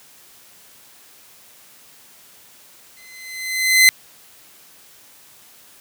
sawtooth tone with exponential growth, 2048 Hz, C7, 38 cents flat, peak -3 dBFS, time 2.97-3.89 s, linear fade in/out 0 ms, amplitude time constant 200 ms, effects white hiss -48 dBFS RMS until 5.8 s + high-pass 80 Hz 12 dB/octave

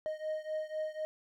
triangle beating tone pair, 620 / 624 Hz, D#5 / D#5, -6 / +5 cents, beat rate 4 Hz, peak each -35 / -37 dBFS, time 0.06-1.05 s, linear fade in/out 0 ms, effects none

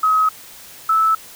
sine tone pair in turn, 1273 / 1309.5 Hz, D#6 / E6, +39 / -12 cents, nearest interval unison, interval 49 cents, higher second, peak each -12 dBFS, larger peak neither, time 0.03-0.29 / 0.89-1.15 s, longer neither, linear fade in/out 5 ms, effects white hiss -40 dBFS RMS until 1.35 s

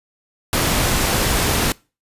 pink noise, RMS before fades -18 dBFS, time 0.53-1.72 s, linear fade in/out 0 ms, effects noise-tail reverb RT60 0.3 s tail -23 dB re dry + resampled to 32000 Hz

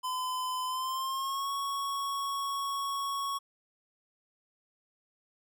square tone with pitch glide, 1017 to 1109 Hz, C6 to C#6, -50 to 0 cents, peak -32 dBFS, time 0.03-3.39 s, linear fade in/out 20 ms, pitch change +150 cents, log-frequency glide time 0.66-1.51 s, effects none

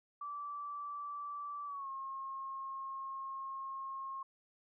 sine tone with pitch glide, 1161 to 1077 Hz, D6 to C6, -20 to +50 cents, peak -40 dBFS, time 0.21-4.23 s, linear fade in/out 5 ms, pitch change -130 cents, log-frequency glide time 1.66-1.89 s, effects none

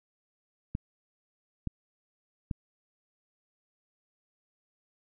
clicks, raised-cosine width 5 ms, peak -19 dBFS, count 3, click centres 0.751 / 1.673 / 2.512 s, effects none

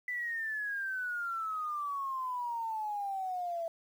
sine exponential sweep, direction down, 1998 to 659.3 Hz, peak -33 dBFS, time 0.08-3.68 s, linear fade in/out 2 ms, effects 10-bit

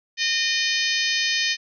harmonic tone with a mistuned harmonic, 612 Hz, D#5, 29 cents flat, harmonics 3 / 4 / 5 / 6 / 7 / 8 / 9 / 10, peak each -26 / -27 / -28 / -29 / -29 / -30 / -31 / -31 dBFS, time 0.17-1.57 s, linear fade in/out 50 ms, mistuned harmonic 9, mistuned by -68 cents, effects none

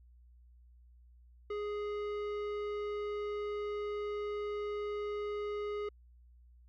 sine tone with tanh clipping, 415.3 Hz, G#4, in tune, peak -37 dBFS, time 1.5-5.89 s, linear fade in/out 5 ms, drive 14 dB, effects added 60 Hz sine -57 dBFS peak until 6.68 s

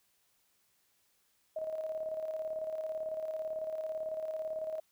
sine tone with tremolo, 631 Hz, D#5, 24 cents sharp, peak -33 dBFS, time 1.56-4.8 s, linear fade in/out 5 ms, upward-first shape square, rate 18 Hz, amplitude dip 45%, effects white hiss -73 dBFS RMS until 4.91 s

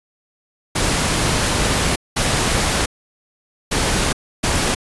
pink noise bursts at uneven times, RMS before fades -18 dBFS, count 4, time 0.75-1.96 / 2.16-2.86 / 3.71-4.13 / 4.43-4.75 s, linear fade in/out 10 ms, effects resampled to 24000 Hz

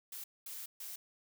blue noise bursts at uneven times, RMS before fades -45 dBFS, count 3, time 0.12-0.24 / 0.46-0.66 / 0.8-0.96 s, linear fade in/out 5 ms, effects none

